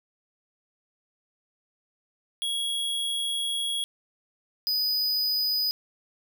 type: tone pair in turn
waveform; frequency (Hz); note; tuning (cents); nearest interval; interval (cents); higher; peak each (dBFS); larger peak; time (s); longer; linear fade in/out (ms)
square; 3322 / 4977; G#7 / D#8; 0 / 0; perfect fifth; 700; second; -27 / -24; second; 2.42-3.84 / 4.67-5.71; first; 0
effects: none